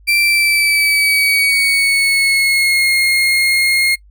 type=tone with pitch glide; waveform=35% pulse; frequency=2349 to 2142 Hz; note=D7 to C7; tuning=0 to +40 cents; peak=-9 dBFS; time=0.07-3.96 s; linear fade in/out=20 ms; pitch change=-160 cents; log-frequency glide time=0.2-2.93 s; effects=noise-tail reverb RT60 0.1 s tail -24 dB re dry + added 50 Hz sine -42 dBFS peak until 4.1 s